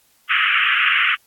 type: band-pass noise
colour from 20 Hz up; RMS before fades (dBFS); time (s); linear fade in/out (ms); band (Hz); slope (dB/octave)
white; -17; 0.29-1.16; 20; 1200 to 3000; 96
effects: white hiss -58 dBFS RMS until 1.26 s + AAC 64 kbps